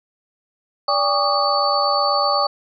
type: tone cluster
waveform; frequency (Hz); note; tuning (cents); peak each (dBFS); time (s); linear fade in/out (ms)
sine; 579 / 808 / 1129 / 1217 / 4495; D5 / G#5 / C#6 / D#6 / C#8; -25 / -48 / +31 / -39 / +23; -22; 0.88-2.47; 5
effects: none